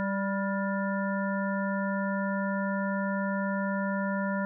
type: harmonic tone with a mistuned harmonic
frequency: 196 Hz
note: G3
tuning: in tune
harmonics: 1 / 3 / 5 / 7 / 9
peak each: -29 / -34 / -36 / -37 / -39 dBFS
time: 0-4.45 s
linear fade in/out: 0 ms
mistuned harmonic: 7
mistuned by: +55 cents
effects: none